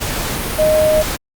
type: tone in noise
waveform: sine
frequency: 619 Hz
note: D#5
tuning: 9 cents flat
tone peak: -10 dBFS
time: 0.58-1.03 s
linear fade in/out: 20 ms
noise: pink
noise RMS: -21 dBFS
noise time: 0-1.17 s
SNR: +8 dB
effects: Opus 48 kbps